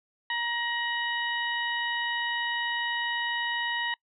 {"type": "harmonic tone with a mistuned harmonic", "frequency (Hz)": 944, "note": "A#5", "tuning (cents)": 22, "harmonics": [1, 2, 3, 4], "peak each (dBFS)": [-33, -30, -35, -39], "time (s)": [0.3, 3.94], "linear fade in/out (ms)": 2, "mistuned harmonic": 3, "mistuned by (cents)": 67, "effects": ["noise-tail reverb RT60 0.1 s tail -25 dB re dry"]}